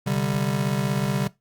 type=chord; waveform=square; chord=C suspended second; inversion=none; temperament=just; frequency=130.81 / 147.16 / 196.22 Hz; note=C3 / D3 / G3; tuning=0 / +4 / +2 cents; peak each=-27 dBFS; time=0.06-1.28 s; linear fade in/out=10 ms; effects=noise-tail reverb RT60 0.2 s tail -20 dB re dry + Opus 48 kbps